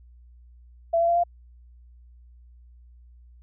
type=tone with pitch steps; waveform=sine; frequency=670 / 678.2 / 686.5 / 694.8 Hz; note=E5 / E5 / F5 / F5; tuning=+28 / +49 / -30 / -9 cents; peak=-18 dBFS; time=0.93-1.238 s; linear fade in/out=10 ms; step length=77 ms; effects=added 60 Hz sine -48 dBFS peak until 3.42 s